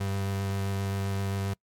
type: tone with vibrato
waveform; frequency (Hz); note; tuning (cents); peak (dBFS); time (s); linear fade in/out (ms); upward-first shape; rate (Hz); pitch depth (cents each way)
35% pulse; 98; G2; 0; -26; 0-1.54; 10; square; 7.6; 8
effects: noise-tail reverb RT60 0.1 s tail -25 dB re dry + MP3 96 kbps